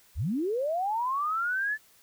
sine linear sweep, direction up, 46.54 to 1760 Hz, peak -26 dBFS, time 0.15-1.78 s, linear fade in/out 50 ms, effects white hiss -60 dBFS RMS until 2.02 s

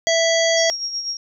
harmonic tone, 660 Hz, E5, 2 cents sharp, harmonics 1 / 3 / 5 / 7 / 9 / 10, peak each -17 / -22 / -24 / -25 / -27 / -27 dBFS, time 0.07-0.7 s, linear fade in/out 0 ms
sine tone with tremolo, 5588 Hz, F8, in tune, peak -21 dBFS, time 0.57-1.17 s, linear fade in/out 2 ms, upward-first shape sine, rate 8.1 Hz, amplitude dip 55%
effects none

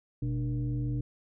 sine tone with frequency modulation, 123.47 Hz, B2, in tune, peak -28 dBFS, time 0.22-1.01 s, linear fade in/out 5 ms, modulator 173 Hz, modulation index 0.79, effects none

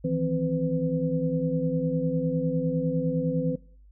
sine tone cluster, 158.5 / 168.4 / 260.7 / 504 Hz, D#3 / E3 / C4 / B4, +32 / +37 / -6 / +35 cents, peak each -29 dBFS, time 0.04-3.56 s, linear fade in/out 10 ms, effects noise-tail reverb RT60 0.5 s tail -21 dB re dry + added 50 Hz sine -50 dBFS peak until 3.91 s

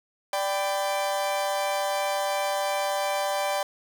40% pulse chord, G major, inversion second, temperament equal with one note detuned, 587.3 / 784 / 1001 Hz, D5 / G5 / B5, 0 / 0 / +23 cents, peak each -27 / -28 / -32 dBFS, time 0.33-3.63 s, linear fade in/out 2 ms, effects none

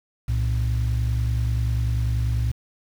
sine tone pair together, 64.4 / 114.68 Hz, C2 / A#2, -27 / -28 cents, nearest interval minor seventh, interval 999 cents, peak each -21 dBFS, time 0.28-2.52 s, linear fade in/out 10 ms, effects tanh soft clip ceiling -16 dBFS + 7-bit

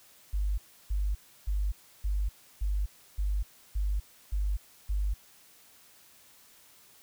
sine tone bursts, 50 Hz, G1, 35 cents sharp, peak -26 dBFS, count 9, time 0.33-5.14 s, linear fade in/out 10 ms, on 250 ms, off 320 ms, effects white hiss -58 dBFS RMS until 7.02 s

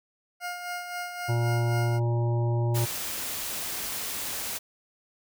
20% pulse tone with tremolo, 710 Hz, F5, 28 cents sharp, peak -26 dBFS, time 0.4-2 s, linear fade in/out 50 ms, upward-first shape sine, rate 3.8 Hz, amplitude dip 50%
harmonic tone, 118.1 Hz, A#2, 23 cents sharp, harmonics 1 / 3 / 5 / 7 / 8, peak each -23 / -33 / -37 / -40 / -41 dBFS, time 1.28-2.86 s, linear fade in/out 20 ms
white noise, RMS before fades -33 dBFS, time 2.74-4.59 s, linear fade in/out 20 ms
effects none

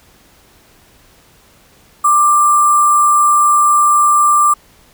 sine tone with sample-and-hold, 1182 Hz, D6, 11 cents sharp, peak -7 dBFS, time 2.04-4.54 s, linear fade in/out 10 ms, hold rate 8820 Hz, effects pink hiss -48 dBFS RMS until 4.93 s

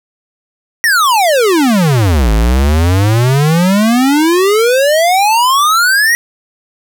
square exponential two-way sweep, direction down then up, 1930 to 51.91 to 1930 Hz, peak -8 dBFS, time 0.84-6.15 s, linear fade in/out 0 ms, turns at 2.32 s, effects 8-bit

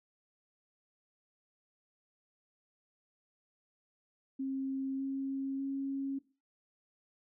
sine tone with pitch steps, 268.2 / 270.7 / 273.2 Hz, C4 / C#4 / C#4, +43 / -41 / -25 cents, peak -33 dBFS, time 4.39-6.19 s, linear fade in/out 10 ms, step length 600 ms, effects noise-tail reverb RT60 0.3 s tail -17 dB re dry

